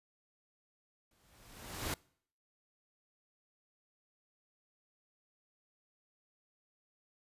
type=noise with exponential growth; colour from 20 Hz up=pink; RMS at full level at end=-35 dBFS; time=1.11-1.94 s; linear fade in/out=2 ms; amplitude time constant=180 ms; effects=noise-tail reverb RT60 0.6 s tail -25 dB re dry + resampled to 32000 Hz